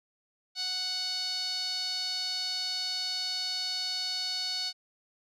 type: tone with band-pass filter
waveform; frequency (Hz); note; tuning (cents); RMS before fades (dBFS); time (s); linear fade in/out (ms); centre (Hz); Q
sawtooth; 740; F#5; 0; -33; 0.55-4.73; 50; 4400; 6.6
effects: none